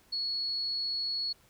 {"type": "tone", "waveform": "sine", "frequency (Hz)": 4366, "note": "C#8", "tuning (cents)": -27, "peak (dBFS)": -30, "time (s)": [0.12, 1.33], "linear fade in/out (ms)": 10, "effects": ["pink hiss -63 dBFS RMS until 1.49 s"]}